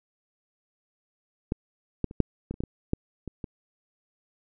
clicks, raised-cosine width 3 ms, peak -13 / -12 / -28 / -6 / -19 / -29 / -17 / -19 / -11 / -22 / -21 dBFS, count 11, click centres 1.521 / 2.043 / 2.111 / 2.203 / 2.51 / 2.541 / 2.605 / 2.637 / 2.934 / 3.277 / 3.442 s, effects none

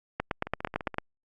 two click trains, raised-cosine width 0.5 ms, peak -21 / -12 dBFS, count 8 / 8, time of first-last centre 0.47-0.943 / 0.2-0.984 s, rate 14.8 / 8.93 Hz, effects Opus 48 kbps

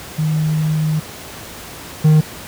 sine / triangle tone pair in turn, 155.56 / 154.57 Hz, D#3 / D#3, 0 / -11 cents, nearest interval unison, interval 11 cents, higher first, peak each -14 / -5 dBFS, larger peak second, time 0.18-1 / 2.04-2.21 s, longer first, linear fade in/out 10 ms, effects pink hiss -33 dBFS RMS until 2.47 s + high-pass 60 Hz 12 dB/octave

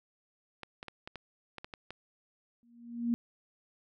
clicks, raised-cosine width 0.3 ms, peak -26 dBFS, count 9, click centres 0.633 / 0.829 / 0.883 / 1.075 / 1.157 / 1.583 / 1.645 / 1.738 / 1.906 s
sine tone with exponential growth, 236.1 Hz, A#3, 22 cents sharp, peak -24 dBFS, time 2.63-3.14 s, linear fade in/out 0 ms, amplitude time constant 110 ms
effects none

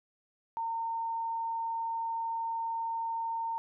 sine tone, 913 Hz, A#5, 36 cents flat, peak -31 dBFS, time 0.57-3.58 s, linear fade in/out 0 ms, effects none

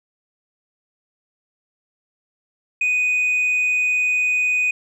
sine tone, 2489 Hz, D#7, in tune, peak -14 dBFS, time 2.81-4.71 s, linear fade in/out 5 ms, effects tanh soft clip ceiling -15 dBFS

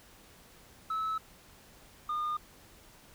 sine tone pair in turn, 1300 / 1216.8 Hz, E6 / D#6, -24 / -39 cents, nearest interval minor second, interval 115 cents, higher first, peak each -28 dBFS, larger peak neither, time 0.9-1.18 / 2.09-2.37 s, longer neither, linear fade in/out 5 ms, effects tanh soft clip ceiling -29 dBFS + pink hiss -57 dBFS RMS until 3.14 s

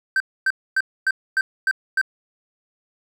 triangle tone bursts, 1555 Hz, G6, 14 cents flat, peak -14 dBFS, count 7, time 0.16-2.014 s, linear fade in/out 2 ms, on 42 ms, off 260 ms, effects none

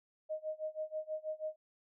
sine tone with tremolo, 622.3 Hz, D#5, in tune, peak -34 dBFS, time 0.29-1.56 s, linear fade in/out 20 ms, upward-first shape sine, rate 6.2 Hz, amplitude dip 95%, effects none

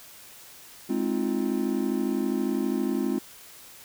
triangle chord, F minor seventh, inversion first, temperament just, 209.5 / 261.9 / 314.3 / 349.2 Hz, Ab3 / C4 / Eb4 / F4, +15 / +2 / +18 / 0 cents, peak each -28 / -26 / -30 / -28 dBFS, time 0.89-3.19 s, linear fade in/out 10 ms, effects white hiss -48 dBFS RMS until 3.84 s

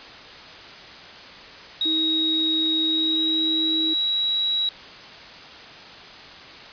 sine tone with pitch glide, 3792 to 3874 Hz, A#7 to B7, +29 to -34 cents, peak -20 dBFS, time 1.81-4.69 s, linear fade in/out 2 ms, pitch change +37 cents, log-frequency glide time 2.84-3.75 s
sine tone, 319.1 Hz, D#4, 44 cents sharp, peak -26 dBFS, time 1.85-3.94 s, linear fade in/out 10 ms
effects white hiss -41 dBFS RMS until 6.72 s + resampled to 11025 Hz

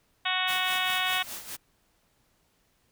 harmonic tone, 370 Hz, F#4, in tune, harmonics 2 / 3 / 4 / 5 / 6 / 7 / 8 / 9 / 10, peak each -34 / -34 / -34 / -34 / -34 / -34 / -34 / -34 / -34 dBFS, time 0.25-1.23 s, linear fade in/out 10 ms
white noise with tremolo, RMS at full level -37 dBFS, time 0.47-1.57 s, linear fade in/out 20 ms, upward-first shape sine, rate 4.9 Hz, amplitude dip 65%
effects pink hiss -69 dBFS RMS until 2.91 s

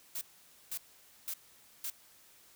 blue noise bursts, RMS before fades -38 dBFS, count 4, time 0.15-1.902 s, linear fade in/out 5 ms, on 63 ms, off 500 ms, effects white hiss -61 dBFS RMS until 2.55 s

